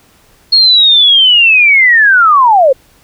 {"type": "linear sweep", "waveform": "sine", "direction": "down", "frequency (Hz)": [4328, 501], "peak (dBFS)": -3, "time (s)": [0.52, 2.73], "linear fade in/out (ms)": 10, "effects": ["pink hiss -47 dBFS RMS until 3.03 s"]}